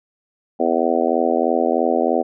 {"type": "harmonic tone", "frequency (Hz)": 83.1, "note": "E2", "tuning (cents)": 15, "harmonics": [3, 4, 5, 6, 7, 8, 9], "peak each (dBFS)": [-23, -23, -23, -23, -23, -23, -23], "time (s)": [0.59, 2.23], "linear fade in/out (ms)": 20, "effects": []}